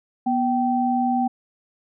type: tone pair together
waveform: sine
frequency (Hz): 244.1 / 775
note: B3 / G5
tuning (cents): -20 / -20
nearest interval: octave + minor sixth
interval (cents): 2000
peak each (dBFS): -21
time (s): 0.26-1.28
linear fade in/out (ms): 10
effects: none